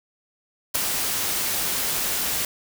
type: noise with ADSR envelope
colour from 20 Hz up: white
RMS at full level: -19 dBFS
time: 0.74-2.45 s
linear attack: 16 ms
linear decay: 4 ms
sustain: -6 dB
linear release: 3 ms
effects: none